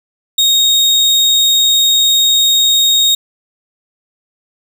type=tone; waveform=35% pulse; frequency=3729 Hz; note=A#7; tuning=in tune; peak=-6 dBFS; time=0.38-3.15 s; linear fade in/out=5 ms; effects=none